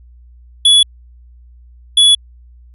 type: tone pair in turn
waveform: square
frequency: 3399 / 3399 Hz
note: G#7 / G#7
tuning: +39 / +39 cents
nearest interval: unison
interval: 0 cents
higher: neither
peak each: -6 dBFS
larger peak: neither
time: 0.65-0.83 / 1.97-2.15 s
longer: neither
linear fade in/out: 5 ms
effects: added 60 Hz sine -39 dBFS peak until 2.74 s + resampled to 32000 Hz